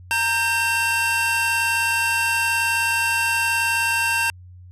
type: tone cluster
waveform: 45% pulse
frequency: 924 / 1578 / 2713 Hz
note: A#5 / G6 / E7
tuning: -16 / +11 / +49 cents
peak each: -25 / -23 / -22 dBFS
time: 0.11-4.3 s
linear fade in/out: 0 ms
effects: added 90 Hz sine -40 dBFS peak until 4.71 s + resampled to 32000 Hz